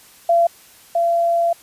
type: tone pair in turn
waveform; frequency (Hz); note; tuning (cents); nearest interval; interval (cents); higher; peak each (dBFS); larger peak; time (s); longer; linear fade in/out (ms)
sine; 681 / 681; F5 / F5; -44 / -44; unison; 0; neither; -11 / -14; first; 0.29-0.47 / 0.95-1.53; second; 5
effects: white hiss -47 dBFS RMS until 1.62 s + resampled to 32000 Hz